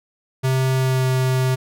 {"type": "tone with pitch glide", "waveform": "square", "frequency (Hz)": [131.1, 129.67], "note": ["C3", "C3"], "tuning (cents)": [4, -15], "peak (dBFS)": -17, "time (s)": [0.43, 1.56], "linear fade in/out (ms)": 20, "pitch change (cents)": -19, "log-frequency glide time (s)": [0.73, 1.08], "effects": []}